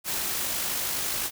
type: noise with amplitude modulation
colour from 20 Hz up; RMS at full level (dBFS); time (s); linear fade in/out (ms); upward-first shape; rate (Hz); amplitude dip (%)
white; -28; 0.04-1.31; 50; sine; 51.9; 25
effects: none